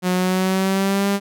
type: tone with pitch glide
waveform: sawtooth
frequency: 181.9 to 199.51 Hz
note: F#3 to G3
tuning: -29 to +31 cents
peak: -13 dBFS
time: 0.02-1.2 s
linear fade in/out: 50 ms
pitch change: +160 cents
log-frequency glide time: 0.13-1.08 s
effects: none